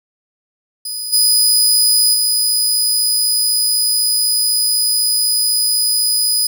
20% pulse tone with level steps, 4978 Hz, D#8, in tune, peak -16 / -4 / -7 dBFS, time 0.85-6.47 s, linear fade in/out 5 ms, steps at 1.12 / 2.13 s, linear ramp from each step 20 ms, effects none

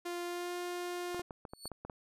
sawtooth tone with pitch glide, 349.2 to 353.7 Hz, F4 to F4, 0 to +22 cents, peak -33 dBFS, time 0.05-1.22 s, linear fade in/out 10 ms, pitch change +22 cents, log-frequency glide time 0.25-0.53 s
clicks, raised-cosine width 1 ms, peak -29 dBFS, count 9, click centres 1.146 / 1.195 / 1.308 / 1.452 / 1.535 / 1.656 / 1.717 / 1.85 / 1.898 s
25% pulse tone with exponential growth, 4435 Hz, C#8, in tune, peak -35 dBFS, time 1.49-1.68 s, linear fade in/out 2 ms, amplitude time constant 41 ms
effects resampled to 32000 Hz

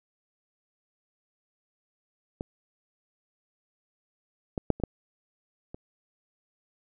clicks, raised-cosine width 2 ms, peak -19 / -16 / -7 / -28 / -11 / -26 dBFS, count 6, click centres 2.409 / 4.578 / 4.703 / 4.8 / 4.837 / 5.745 s, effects none

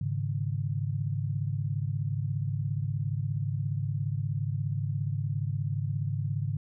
sine chord, Ab suspended fourth, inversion none, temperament equal, 103.83 / 138.59 / 155.56 Hz, Ab2 / Db3 / Eb3, 0 / 0 / 0 cents, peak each -31 / -31 / -36 dBFS, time 0.01-6.57 s, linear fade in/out 5 ms, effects none

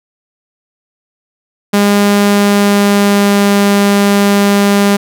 sawtooth tone with pitch glide, 203.3 to 201.5 Hz, G#3 to G3, -37 to +48 cents, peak -3 dBFS, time 1.73-4.97 s, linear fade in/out 10 ms, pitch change -15 cents, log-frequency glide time 2.26-3.54 s, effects none

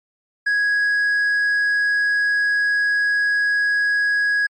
triangle tone, 1661.2 Hz, G#6, in tune, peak -14 dBFS, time 0.46-4.47 s, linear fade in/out 10 ms, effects MP3 32 kbps

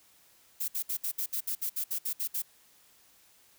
violet noise bursts, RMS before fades -32 dBFS, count 13, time 0.6-2.422 s, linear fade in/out 10 ms, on 82 ms, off 63 ms, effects white hiss -62 dBFS RMS until 3.58 s

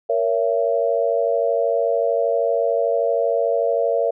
sine chord, A# diminished, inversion none, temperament just, 466.2 / 559.4 / 671.3 Hz, A#4 / C#5 / E5, 0 / +16 / +31 cents, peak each -21 dBFS, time 0.09-4.11 s, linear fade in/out 10 ms, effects none

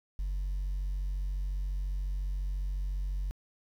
sine tone, 47.16 Hz, F#1, 34 cents sharp, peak -28 dBFS, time 0.19-3.31 s, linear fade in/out 0 ms, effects tanh soft clip ceiling -29 dBFS + 10-bit

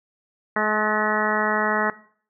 harmonic tone with a mistuned harmonic, 213 Hz, G#3, 44 cents sharp, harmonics 1 / 2 / 3 / 4 / 5 / 6 / 7 / 8 / 9, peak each -28 / -28 / -28 / -28 / -28 / -28 / -28 / -28 / -28 dBFS, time 0.56-1.9 s, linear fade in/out 2 ms, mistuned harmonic 8, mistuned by +28 cents, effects noise-tail reverb RT60 0.5 s tail -18 dB re dry

